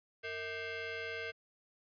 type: ring-modulated tone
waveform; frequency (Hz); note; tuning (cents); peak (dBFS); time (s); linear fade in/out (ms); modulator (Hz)
20% pulse; 551; C#5; -11; -30; 0.23-1.32; 20; 1010
effects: high-pass 200 Hz 12 dB/octave + resampled to 11025 Hz